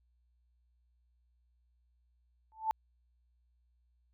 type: tone with exponential growth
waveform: sine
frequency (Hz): 880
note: A5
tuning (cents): 0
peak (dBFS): -24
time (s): 2.52-2.71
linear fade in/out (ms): 0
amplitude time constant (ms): 41
effects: added 60 Hz sine -69 dBFS peak until 4.13 s